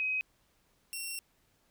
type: tone pair in turn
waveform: sine / 10% pulse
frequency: 2528 / 2728 Hz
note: D#7 / F7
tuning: +27 / -41 cents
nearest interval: minor second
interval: 132 cents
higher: second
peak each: -29 / -28 dBFS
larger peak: second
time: 0-0.21 / 0.93-1.19 s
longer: second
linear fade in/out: 0 ms
effects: pink hiss -71 dBFS RMS until 1.7 s